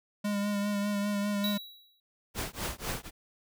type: tone with vibrato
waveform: square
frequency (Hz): 204.2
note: G#3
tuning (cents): -29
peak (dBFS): -29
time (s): 0.24-1.58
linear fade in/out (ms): 10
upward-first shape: sine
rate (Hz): 5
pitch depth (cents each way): 25
type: tone with exponential decay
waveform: square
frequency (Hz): 3890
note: B7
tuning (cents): -27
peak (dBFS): -30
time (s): 1.44-2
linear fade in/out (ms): 2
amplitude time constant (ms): 120
type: noise with tremolo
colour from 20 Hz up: pink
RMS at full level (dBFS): -32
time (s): 2.34-3.11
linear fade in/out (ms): 50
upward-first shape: triangle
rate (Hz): 4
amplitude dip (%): 100
effects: none